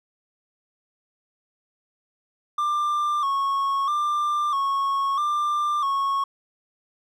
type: tone with vibrato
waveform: triangle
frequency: 1144 Hz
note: D6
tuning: 46 cents flat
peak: -19 dBFS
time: 2.58-6.24 s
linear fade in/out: 5 ms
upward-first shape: square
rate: 0.77 Hz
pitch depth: 67 cents each way
effects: none